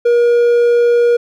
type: tone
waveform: triangle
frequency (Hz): 476.4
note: A#4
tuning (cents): +38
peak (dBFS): -6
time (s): 0.05-1.17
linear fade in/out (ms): 10
effects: none